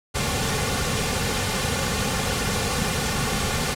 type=noise with comb filter; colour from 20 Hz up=pink; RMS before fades=-24 dBFS; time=0.14-3.75 s; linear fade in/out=20 ms; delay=3.1 ms; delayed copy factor=-0.65; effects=low-pass 10000 Hz 12 dB/octave